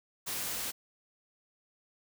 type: noise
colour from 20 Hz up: white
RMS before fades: -36 dBFS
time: 0.26-0.72 s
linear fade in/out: 20 ms
effects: none